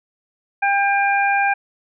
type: harmonic tone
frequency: 799 Hz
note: G5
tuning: 33 cents sharp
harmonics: 1 / 2 / 3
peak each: -17 / -20 / -22 dBFS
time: 0.62-1.54 s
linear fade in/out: 10 ms
effects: none